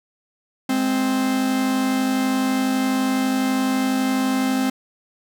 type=tone pair together; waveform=45% pulse; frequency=209.6 / 261.6 Hz; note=G#3 / C4; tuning=+16 / 0 cents; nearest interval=major third; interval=384 cents; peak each=-26 / -19 dBFS; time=0.69-4.7 s; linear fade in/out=5 ms; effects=none